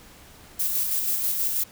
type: noise with tremolo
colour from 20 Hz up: violet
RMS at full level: -24 dBFS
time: 0.59-1.64 s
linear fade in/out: 10 ms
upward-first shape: square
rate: 6.2 Hz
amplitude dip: 30%
effects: pink hiss -49 dBFS RMS until 1.71 s